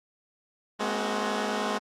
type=tone cluster; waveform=10% pulse; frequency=211.1 / 241.5 / 264.4 / 371.4 Hz; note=G#3 / B3 / C4 / F#4; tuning=+29 / -39 / +18 / +7 cents; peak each=-21 / -26 / -27 / -28 dBFS; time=0.79-1.79 s; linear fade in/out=20 ms; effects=low-pass 7000 Hz 12 dB/octave + Opus 48 kbps